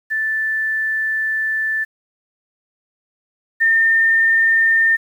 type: tone pair in turn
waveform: sine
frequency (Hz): 1760 / 1810.5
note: A6 / A6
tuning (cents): 0 / +49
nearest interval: unison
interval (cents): 49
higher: second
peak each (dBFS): -17 / -11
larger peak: second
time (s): 0.1-1.85 / 3.6-4.97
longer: first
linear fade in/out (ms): 20
effects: 8-bit